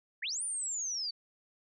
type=linear two-way sweep; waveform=sine; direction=up then down; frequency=1550 to 9450 to 4485 Hz; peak=-33 dBFS; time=0.22-1.11 s; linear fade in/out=10 ms; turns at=0.43 s; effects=none